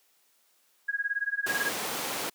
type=tone with tremolo; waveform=sine; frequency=1646 Hz; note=G#6; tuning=16 cents flat; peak=-24 dBFS; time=0.88-1.7 s; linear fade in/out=10 ms; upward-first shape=sine; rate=18 Hz; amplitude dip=95%
type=noise; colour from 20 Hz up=pink; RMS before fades=-31 dBFS; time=1.46-2.3 s; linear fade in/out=10 ms
effects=white hiss -67 dBFS RMS until 2.34 s + high-pass 300 Hz 12 dB/octave